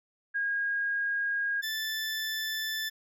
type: tone pair in turn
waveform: sine / 20% pulse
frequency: 1632 / 1757.1 Hz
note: G#6 / A6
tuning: -31 / -3 cents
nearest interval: minor second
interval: 128 cents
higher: second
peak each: -27 / -26 dBFS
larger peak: second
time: 0.34-1.62 / 1.62-2.9 s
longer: neither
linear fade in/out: 20 ms
effects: none